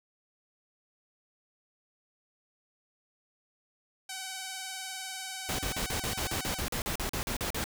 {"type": "tone with vibrato", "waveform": "5% pulse", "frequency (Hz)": 759, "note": "F#5", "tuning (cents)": 44, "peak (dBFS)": -25, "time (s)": [4.09, 6.61], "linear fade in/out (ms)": 5, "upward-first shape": "sine", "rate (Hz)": 20, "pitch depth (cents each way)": 37}
{"type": "noise bursts", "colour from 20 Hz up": "pink", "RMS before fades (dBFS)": -33, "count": 16, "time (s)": [5.49, 7.641], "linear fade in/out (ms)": 0, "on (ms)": 96, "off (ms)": 41}
{"effects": []}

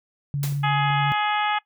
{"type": "tone with vibrato", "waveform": "sine", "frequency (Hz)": 142.1, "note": "C#3", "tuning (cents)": 43, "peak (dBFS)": -22, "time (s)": [0.34, 1.12], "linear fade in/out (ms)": 0, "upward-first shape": "triangle", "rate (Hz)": 14, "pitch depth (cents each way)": 20}
{"type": "noise with exponential decay", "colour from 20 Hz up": "white", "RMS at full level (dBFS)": -30, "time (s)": [0.43, 0.71], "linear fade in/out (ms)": 2, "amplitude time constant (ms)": 60}
{"type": "clicks", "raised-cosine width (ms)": 2, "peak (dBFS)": [-26, -31, -30], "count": 3, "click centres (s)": [0.441, 0.524, 0.904]}
{"type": "harmonic tone", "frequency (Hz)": 419.7, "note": "G#4", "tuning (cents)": 18, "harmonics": [2, 3, 4, 5, 6, 7, 8], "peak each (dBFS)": [-23, -27, -29, -31, -33, -34, -35], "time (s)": [0.63, 1.59], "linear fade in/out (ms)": 10}
{"effects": ["noise-tail reverb RT60 0.1 s tail -20 dB re dry"]}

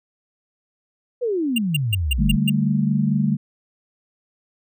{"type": "exponential sweep", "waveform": "sine", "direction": "down", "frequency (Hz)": [512, 38.89], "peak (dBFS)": -19, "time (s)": [1.21, 2.37], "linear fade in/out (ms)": 20}
{"type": "tone bursts", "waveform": "square", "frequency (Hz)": 2794, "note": "F7", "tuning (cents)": 0, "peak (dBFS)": -19, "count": 6, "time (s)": [1.56, 2.498], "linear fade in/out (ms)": 5, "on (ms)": 23, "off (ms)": 160}
{"type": "chord", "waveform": "sine", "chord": "D suspended fourth", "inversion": "none", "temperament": "just", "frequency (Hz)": [146.83, 195.78, 220.2], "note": ["D3", "G3", "A3"], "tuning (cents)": [0, -2, 2], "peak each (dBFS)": -21, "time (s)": [2.18, 3.37], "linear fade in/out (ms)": 20}
{"effects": []}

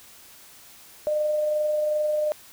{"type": "tone with amplitude modulation", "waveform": "sine", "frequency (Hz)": 605, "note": "D#5", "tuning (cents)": -49, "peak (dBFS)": -20, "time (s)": [1.07, 2.32], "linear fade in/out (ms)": 0, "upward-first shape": "sine", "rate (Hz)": 22.6, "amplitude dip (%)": 25, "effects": ["white hiss -49 dBFS RMS until 2.52 s"]}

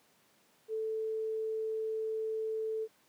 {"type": "tone", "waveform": "sine", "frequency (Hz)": 440, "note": "A4", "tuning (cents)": 0, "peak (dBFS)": -32, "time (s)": [0.68, 2.88], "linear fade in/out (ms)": 50, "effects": ["pink hiss -67 dBFS RMS until 3.08 s", "high-pass 200 Hz 12 dB/octave"]}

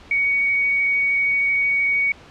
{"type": "tone with vibrato", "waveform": "sine", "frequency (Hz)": 2242, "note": "C#7", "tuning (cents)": 19, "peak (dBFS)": -16, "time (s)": [0.11, 2.12], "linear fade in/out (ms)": 2, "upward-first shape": "triangle", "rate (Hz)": 13, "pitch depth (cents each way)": 10, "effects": ["pink hiss -45 dBFS RMS until 2.3 s", "low-pass 4000 Hz 12 dB/octave"]}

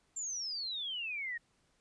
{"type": "exponential sweep", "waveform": "sine", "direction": "down", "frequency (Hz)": [7400, 1837], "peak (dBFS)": -36, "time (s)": [0.16, 1.38], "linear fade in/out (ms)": 10, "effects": ["pink hiss -73 dBFS RMS until 1.8 s", "resampled to 22050 Hz"]}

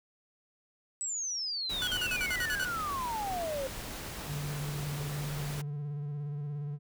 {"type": "exponential sweep", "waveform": "sine", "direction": "down", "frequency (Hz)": [8020, 523.3], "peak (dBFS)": -32, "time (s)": [1.01, 3.67], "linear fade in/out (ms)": 0}
{"type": "noise", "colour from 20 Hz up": "pink", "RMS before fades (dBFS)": -41, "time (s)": [1.69, 5.62], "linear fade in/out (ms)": 10}
{"type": "tone bursts", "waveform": "sawtooth", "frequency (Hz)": 1474, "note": "F#6", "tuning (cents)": -7, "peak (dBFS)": -28, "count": 9, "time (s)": [1.82, 2.649], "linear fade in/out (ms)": 0, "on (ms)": 53, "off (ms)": 44}
{"type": "tone with vibrato", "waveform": "triangle", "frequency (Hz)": 145.6, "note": "D3", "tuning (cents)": -15, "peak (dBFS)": -32, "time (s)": [4.26, 6.79], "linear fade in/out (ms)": 50, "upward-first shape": "square", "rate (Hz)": 17, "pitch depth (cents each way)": 32}
{"effects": []}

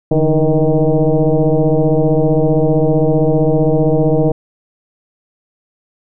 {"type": "tone with frequency modulation", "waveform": "sine", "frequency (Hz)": 162.7, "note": "E3", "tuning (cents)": -22, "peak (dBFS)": -9, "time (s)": [0.11, 4.32], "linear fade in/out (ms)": 5, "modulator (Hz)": 155, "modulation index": 3, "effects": []}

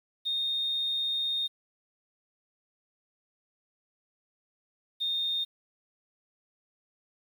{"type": "tone pair in turn", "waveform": "sine", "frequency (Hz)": [3682, 3664], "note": ["A#7", "A#7"], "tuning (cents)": [-22, -31], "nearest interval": "unison", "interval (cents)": 9, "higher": "first", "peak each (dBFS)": -27, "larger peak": "neither", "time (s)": [[0.25, 1.48], [5, 5.45]], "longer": "first", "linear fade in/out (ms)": 20, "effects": ["9-bit"]}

